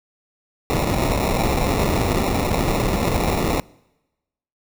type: noise with sample-and-hold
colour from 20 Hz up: pink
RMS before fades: -20 dBFS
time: 0.7-3.6 s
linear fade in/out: 0 ms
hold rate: 1575 Hz
effects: noise-tail reverb RT60 1.0 s tail -25 dB re dry